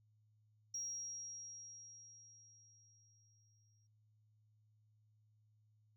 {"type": "tone with exponential decay", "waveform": "sine", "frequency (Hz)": 5640, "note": "F8", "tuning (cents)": 16, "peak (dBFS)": -39, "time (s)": [0.74, 3.87], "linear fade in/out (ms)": 5, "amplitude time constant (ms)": 680, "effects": ["tanh soft clip ceiling -35 dBFS", "added 107 Hz sine -70 dBFS peak until 5.96 s"]}